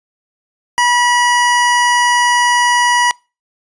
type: tone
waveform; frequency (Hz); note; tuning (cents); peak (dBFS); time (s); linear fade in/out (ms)
25% pulse; 970; B5; -31; -6; 0.78-3.11; 0
effects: noise-tail reverb RT60 0.3 s tail -26 dB re dry + resampled to 22050 Hz